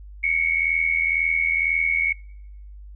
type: tone pair together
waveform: sine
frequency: 2190 / 2272 Hz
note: C#7 / C#7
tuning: -22 / +42 cents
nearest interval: minor second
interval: 64 cents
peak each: -21 / -23 dBFS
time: 0.23-2.13 s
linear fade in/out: 10 ms
effects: noise-tail reverb RT60 0.8 s tail -24 dB re dry + added 50 Hz sine -38 dBFS peak until 2.95 s